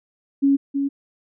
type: tone pair in turn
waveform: sine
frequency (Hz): 277.2 / 278.5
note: C#4 / C#4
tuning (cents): 0 / +8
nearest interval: unison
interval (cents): 8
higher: second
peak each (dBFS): -13 / -19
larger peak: first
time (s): 0.42-0.57 / 0.74-0.89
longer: neither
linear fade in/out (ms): 20
effects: none